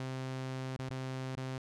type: tone with dropouts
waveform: sawtooth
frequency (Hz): 130.81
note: C3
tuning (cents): 0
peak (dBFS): -33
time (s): 0-1.58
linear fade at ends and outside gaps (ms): 2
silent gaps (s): 0.765-0.791 / 0.891-0.906 / 1.353-1.372
effects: low-pass 7000 Hz 12 dB/octave